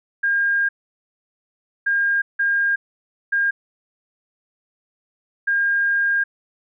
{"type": "tone bursts at uneven times", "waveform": "sine", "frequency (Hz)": 1613, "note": "G6", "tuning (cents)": 49, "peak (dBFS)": -16, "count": 5, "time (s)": [[0.23, 0.69], [1.86, 2.22], [2.39, 2.76], [3.32, 3.51], [5.47, 6.24]], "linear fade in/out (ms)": 10, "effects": []}